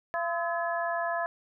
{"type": "harmonic tone with a mistuned harmonic", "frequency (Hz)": 340.4, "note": "F4", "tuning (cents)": -44, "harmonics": [2, 3, 4, 5], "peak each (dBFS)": [-30, -34, -38, -34], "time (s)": [0.14, 1.26], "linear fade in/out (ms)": 0, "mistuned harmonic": 4, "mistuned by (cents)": -95, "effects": []}